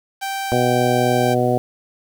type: tone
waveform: sawtooth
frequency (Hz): 781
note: G5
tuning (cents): -7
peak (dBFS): -19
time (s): 0.21-1.35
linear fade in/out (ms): 20
type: harmonic tone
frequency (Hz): 123.47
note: B2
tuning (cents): 0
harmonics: 1 / 2 / 3 / 4 / 5 / 6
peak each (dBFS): -22 / -22 / -22 / -22 / -22 / -22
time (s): 0.52-1.58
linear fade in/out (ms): 0
effects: 7-bit